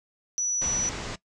sine tone, 5910 Hz, F#8, 3 cents flat, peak -24 dBFS, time 0.38-0.89 s, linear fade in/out 0 ms
pink low-pass noise, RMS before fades -35 dBFS, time 0.61-1.16 s, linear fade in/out 10 ms, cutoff 7500 Hz, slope 48 dB/octave
effects noise-tail reverb RT60 0.1 s tail -19 dB re dry

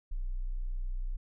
sine tone, 30.87 Hz, B0, in tune, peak -31 dBFS, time 0.11-1.17 s, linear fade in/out 10 ms, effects none

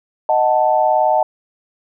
sine chord, D# diminished, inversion none, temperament equal, 622.3 / 740 / 880 Hz, D#5 / F#5 / A5, 0 / 0 / 0 cents, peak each -16 dBFS, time 0.29-1.23 s, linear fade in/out 2 ms, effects none

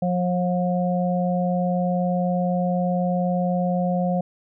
harmonic tone, 179.2 Hz, F3, 45 cents sharp, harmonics 1 / 3 / 4, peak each -21 / -26 / -27 dBFS, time 0.02-4.21 s, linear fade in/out 5 ms, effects none

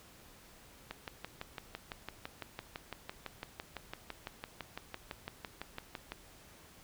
click train, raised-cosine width 0.3 ms, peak -24 dBFS, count 32, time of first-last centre 0.91-6.12 s, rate 5.95 Hz, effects pink hiss -58 dBFS RMS until 6.83 s

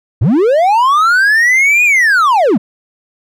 triangle linear two-way sweep, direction up then down, 83.3 to 2489 to 167.6 Hz, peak -5 dBFS, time 0.21-2.58 s, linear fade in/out 10 ms, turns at 1.84 s, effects none

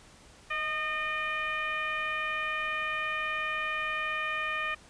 sine tone with frequency modulation, 1829 Hz, A#6, 33 cents flat, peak -29 dBFS, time 0.5-4.75 s, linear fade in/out 10 ms, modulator 601 Hz, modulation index 1.4, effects pink hiss -55 dBFS RMS until 4.89 s + resampled to 22050 Hz

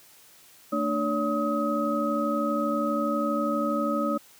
sine tone cluster, 224.7 / 297.1 / 569 / 1266 Hz, A3 / D4 / C#5 / D#6, +37 / +20 / +45 / +30 cents, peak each -29 dBFS, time 0.72-4.18 s, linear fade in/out 10 ms, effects white hiss -54 dBFS RMS until 4.39 s + high-pass 80 Hz 12 dB/octave

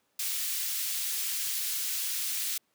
white high-pass noise, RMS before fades -32 dBFS, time 0.19-2.58 s, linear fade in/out 5 ms, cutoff 2500 Hz, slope 12 dB/octave, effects pink hiss -73 dBFS RMS until 2.74 s + high-pass 200 Hz 12 dB/octave

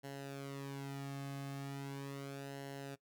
sawtooth tone with flanger, 138.59 Hz, C#3, in tune, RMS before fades -45 dBFS, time 0.03-2.96 s, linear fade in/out 20 ms, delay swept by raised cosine 0.83 to 2.13 ms, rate 0.38 Hz, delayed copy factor -0.7, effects noise-tail reverb RT60 0.1 s tail -20 dB re dry

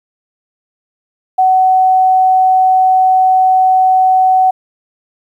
sine tone, 750 Hz, F#5, 23 cents sharp, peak -6 dBFS, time 1.38-4.51 s, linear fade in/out 10 ms, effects 8-bit

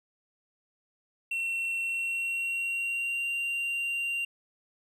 triangle tone with pitch glide, 2716 to 2770 Hz, F7 to F7, -49 to -15 cents, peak -27 dBFS, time 1.31-4.25 s, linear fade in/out 5 ms, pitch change +34 cents, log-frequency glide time 1.82-3.28 s, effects none

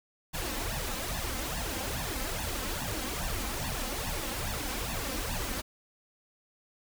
pink noise with flanger, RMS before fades -34 dBFS, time 0.33-5.62 s, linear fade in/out 20 ms, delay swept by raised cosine 1.1 to 3.9 ms, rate 2.4 Hz, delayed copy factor +0.8, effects none

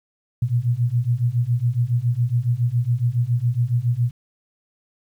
sine beating tone pair, 116.8 / 124 Hz, A#2 / B2, +4 / +7 cents, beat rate 7.2 Hz, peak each -21 / -20 dBFS, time 0.42-4.11 s, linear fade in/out 5 ms, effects 9-bit

